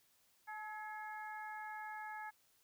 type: harmonic tone with a mistuned harmonic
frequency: 430 Hz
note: A4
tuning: 40 cents flat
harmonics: 2 / 3 / 4 / 5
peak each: -46 / -55 / -49 / -56 dBFS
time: 0.47-2.31 s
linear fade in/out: 20 ms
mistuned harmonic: 4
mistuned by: -38 cents
effects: white hiss -73 dBFS RMS until 2.63 s